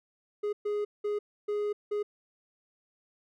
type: tone bursts at uneven times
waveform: triangle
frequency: 415.3 Hz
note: G#4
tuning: in tune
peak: -26 dBFS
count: 5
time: 0.43-0.53 / 0.65-0.85 / 1.04-1.19 / 1.48-1.73 / 1.91-2.03 s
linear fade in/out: 10 ms
effects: none